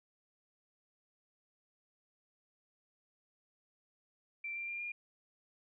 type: tone with pitch steps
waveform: sine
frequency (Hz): 2348 / 2370 / 2392 / 2414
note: D7 / D7 / D7 / D7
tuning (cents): -1 / +15 / +31 / +47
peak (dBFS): -38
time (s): 4.44-4.92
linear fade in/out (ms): 5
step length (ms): 120
effects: none